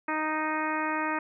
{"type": "harmonic tone", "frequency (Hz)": 310.5, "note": "D#4", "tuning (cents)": -3, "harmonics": [1, 2, 3, 4, 5, 6, 7, 8], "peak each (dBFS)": [-33, -37, -32, -34, -36, -36, -40, -40], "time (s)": [0.08, 1.19], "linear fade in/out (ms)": 5, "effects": []}